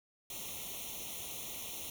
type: noise with comb filter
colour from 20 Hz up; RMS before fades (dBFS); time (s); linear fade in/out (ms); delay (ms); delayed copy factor
white; -43; 0.3-1.9; 2; 0.31; +0.95
effects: none